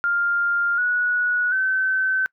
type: tone with pitch steps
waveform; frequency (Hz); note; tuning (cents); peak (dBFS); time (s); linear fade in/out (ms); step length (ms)
sine; 1400 / 1464.5 / 1532; F6 / F#6 / G6; +4 / -18 / -40; -18; 0.04-2.26; 0; 740
effects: noise-tail reverb RT60 0.1 s tail -25 dB re dry